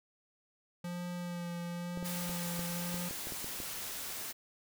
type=tone with vibrato; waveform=square; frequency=174.61 Hz; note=F3; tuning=in tune; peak=-38 dBFS; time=0.84-3.09 s; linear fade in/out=5 ms; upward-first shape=sine; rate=1 Hz; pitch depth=19 cents each way
type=clicks; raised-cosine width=2 ms; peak=-30 dBFS; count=10; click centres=1.974 / 2.027 / 2.295 / 2.593 / 2.943 / 3.11 / 3.271 / 3.322 / 3.444 / 3.602 s
type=noise; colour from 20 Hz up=white; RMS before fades=-41 dBFS; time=2.04-4.33 s; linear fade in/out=20 ms
effects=none